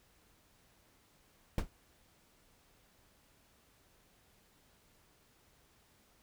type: noise with exponential decay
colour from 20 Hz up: brown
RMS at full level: -23 dBFS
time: 1.58-1.69 s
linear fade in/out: 2 ms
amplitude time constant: 23 ms
effects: pink hiss -68 dBFS RMS until 6.22 s